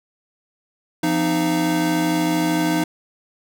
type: tone cluster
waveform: square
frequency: 171.7 / 256.2 / 309.3 / 684 Hz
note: F3 / C4 / D#4 / F5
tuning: -29 / -36 / -10 / -36 cents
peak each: -25 / -29 / -20 / -29 dBFS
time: 1.03-2.84 s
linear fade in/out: 5 ms
effects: none